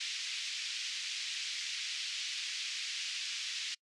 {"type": "band-pass noise", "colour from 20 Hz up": "pink", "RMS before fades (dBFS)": -39, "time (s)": [0, 3.75], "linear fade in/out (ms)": 10, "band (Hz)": [2400, 5900], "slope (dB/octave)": 24, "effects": ["noise-tail reverb RT60 0.1 s tail -26 dB re dry", "resampled to 24000 Hz"]}